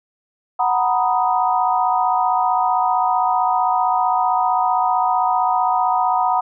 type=chord; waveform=sine; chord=B major seventh; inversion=second; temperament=equal; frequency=740 / 932.3 / 987.8 / 1244.5 Hz; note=F#5 / A#5 / B5 / D#6; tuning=0 / 0 / 0 / 0 cents; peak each=-18 / -21 / -21 / -23 dBFS; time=0.59-6.41 s; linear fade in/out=10 ms; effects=none